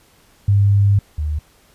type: tone pair in turn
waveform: sine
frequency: 100.6 / 75.58 Hz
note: G2 / D#2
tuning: +45 / -50 cents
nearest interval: perfect fourth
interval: 495 cents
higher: first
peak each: -10 / -18 dBFS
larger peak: first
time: 0.48-0.99 / 1.18-1.39 s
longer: first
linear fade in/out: 5 ms
effects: pink hiss -53 dBFS RMS until 1.74 s + resampled to 32000 Hz